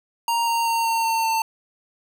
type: tone with pitch steps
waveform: square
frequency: 932.3 / 925.3 / 918.4 / 911.5 / 904.7 / 897.9 Hz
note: A#5 / A#5 / A#5 / A#5 / A5 / A5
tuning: 0 / -13 / -26 / -39 / +48 / +35 cents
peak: -20 dBFS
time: 0.28-1.42 s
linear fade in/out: 2 ms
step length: 190 ms
effects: none